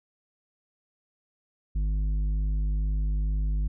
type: tone with tanh clipping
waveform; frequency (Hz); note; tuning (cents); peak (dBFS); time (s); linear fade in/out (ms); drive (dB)
triangle; 51.1; G#1; -27; -25; 1.75-3.68; 10; 12
effects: none